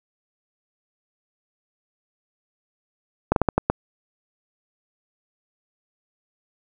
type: slowing click train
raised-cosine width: 1 ms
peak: -3 dBFS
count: 6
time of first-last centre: 3.32-3.7 s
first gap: 42 ms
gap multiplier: 1.3
effects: none